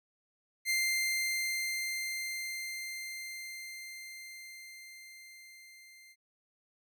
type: tone with level ramp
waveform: sawtooth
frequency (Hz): 2093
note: C7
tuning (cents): 0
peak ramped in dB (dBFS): -24 to -51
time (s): 0.65-6.16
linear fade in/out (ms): 50
effects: none